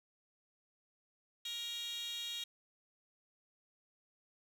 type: tone with high-pass filter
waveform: 10% pulse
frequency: 470.6 Hz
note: A#4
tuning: 16 cents sharp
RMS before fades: -42 dBFS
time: 1.45-2.44 s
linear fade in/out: 5 ms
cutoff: 3600 Hz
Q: 9.9
effects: none